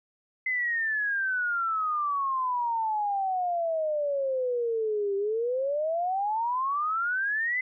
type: exponential two-way sweep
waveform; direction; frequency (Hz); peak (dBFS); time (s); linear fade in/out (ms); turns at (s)
sine; down then up; 2055 to 392 to 2055; -25; 0.46-7.61; 5; 5.16
effects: none